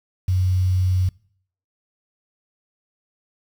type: tone with quantisation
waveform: sine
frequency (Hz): 92.3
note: F#2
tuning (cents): -4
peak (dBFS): -16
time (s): 0.28-1.09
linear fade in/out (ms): 5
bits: 7
effects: noise-tail reverb RT60 0.6 s tail -24 dB re dry